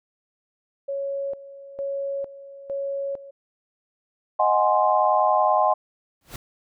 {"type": "tone with tremolo", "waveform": "sine", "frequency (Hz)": 554.4, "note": "C#5", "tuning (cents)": 0, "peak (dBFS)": -25, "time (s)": [0.88, 3.31], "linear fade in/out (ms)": 10, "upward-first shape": "square", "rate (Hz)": 1.1, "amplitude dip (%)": 80}
{"type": "chord", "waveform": "sine", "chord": "Ab dominant seventh", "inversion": "second", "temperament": "equal", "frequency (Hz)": [622.3, 740, 830.6, 1046.5], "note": ["Eb5", "Gb5", "Ab5", "C6"], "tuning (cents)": [0, 0, 0, 0], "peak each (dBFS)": -22, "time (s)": [4.39, 5.74], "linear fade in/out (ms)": 10}
{"type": "noise with exponential growth", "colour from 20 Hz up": "pink", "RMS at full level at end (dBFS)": -32, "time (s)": [6.21, 6.36], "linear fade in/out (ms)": 2, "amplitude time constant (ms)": 31}
{"effects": []}